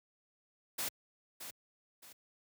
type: noise with echo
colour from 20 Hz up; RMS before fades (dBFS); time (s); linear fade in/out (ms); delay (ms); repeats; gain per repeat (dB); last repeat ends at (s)
white; -37; 0.78-0.89; 10; 620; 2; -9; 2.13
effects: high-pass 80 Hz 12 dB/octave